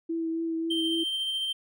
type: tone with vibrato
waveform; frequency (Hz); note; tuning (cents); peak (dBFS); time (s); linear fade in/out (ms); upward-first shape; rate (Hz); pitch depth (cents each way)
sine; 328.1; E4; -8; -27; 0.09-1.04; 10; triangle; 3.7; 19
type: tone with tremolo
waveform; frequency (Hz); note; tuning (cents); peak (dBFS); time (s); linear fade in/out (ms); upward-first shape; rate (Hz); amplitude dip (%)
triangle; 3136; G7; 0; -25; 0.7-1.53; 10; sine; 14; 25
effects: none